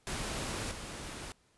pink noise with level steps, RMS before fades -37 / -43 dBFS, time 0.07-1.32 s, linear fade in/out 0 ms, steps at 0.71 s, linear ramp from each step 5 ms, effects pink hiss -69 dBFS RMS until 1.57 s + resampled to 24000 Hz

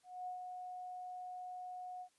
sine tone with ADSR envelope, 729 Hz, F#5, 26 cents flat, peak -40 dBFS, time 0.03-2.09 s, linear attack 240 ms, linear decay 110 ms, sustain -4 dB, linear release 77 ms, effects white hiss -75 dBFS RMS until 2.18 s + resampled to 24000 Hz

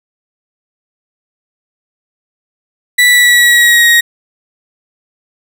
35% pulse tone with pitch glide, 1965 to 1883.9 Hz, B6 to A#6, -9 to +18 cents, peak -3 dBFS, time 2.98-4.01 s, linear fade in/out 10 ms, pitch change -73 cents, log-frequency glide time 3.08-3.88 s, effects none

